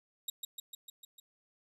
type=tone with echo; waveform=20% pulse; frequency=3789 Hz; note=A#7; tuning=27 cents sharp; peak=-28 dBFS; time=0.28-0.3 s; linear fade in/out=5 ms; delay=150 ms; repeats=6; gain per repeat=-3 dB; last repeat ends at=1.2 s; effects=none